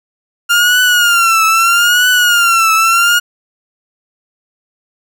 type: tone with vibrato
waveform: 30% pulse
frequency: 1396.9 Hz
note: F6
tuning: in tune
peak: -5 dBFS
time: 0.49-3.2 s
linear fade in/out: 20 ms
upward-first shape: triangle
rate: 0.78 Hz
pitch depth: 120 cents each way
effects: none